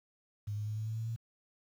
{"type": "tone with pitch steps", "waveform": "sine", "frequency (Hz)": [103.83, 105.52, 107.24, 108.99, 110.77, 112.58, 114.41], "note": ["G#2", "G#2", "A2", "A2", "A2", "A2", "A#2"], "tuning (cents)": [0, 28, -44, -16, 12, 40, -32], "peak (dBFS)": -34, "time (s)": [0.47, 1.163], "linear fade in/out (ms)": 10, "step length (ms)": 99, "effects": ["10-bit"]}